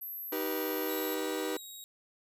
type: tone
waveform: sine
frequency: 12190 Hz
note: G9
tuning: 50 cents flat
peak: -38 dBFS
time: 0.01-1.15 s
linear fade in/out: 10 ms
type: chord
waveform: 40% pulse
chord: Eb augmented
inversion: none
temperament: just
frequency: 311.1 / 388.9 / 486.1 Hz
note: Eb4 / G4 / B4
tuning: 0 / -14 / -28 cents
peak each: -36 dBFS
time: 0.32-1.57 s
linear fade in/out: 5 ms
type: tone with pitch glide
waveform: 15% pulse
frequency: 3874 to 3796 Hz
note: B7 to A#7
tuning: -34 to +31 cents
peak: -38 dBFS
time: 0.89-1.84 s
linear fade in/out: 0 ms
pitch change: -35 cents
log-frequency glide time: 1.54-1.63 s
effects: none